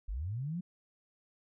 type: linear sweep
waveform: sine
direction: up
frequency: 39.94 to 185 Hz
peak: -34 dBFS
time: 0.08-0.61 s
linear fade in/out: 10 ms
effects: none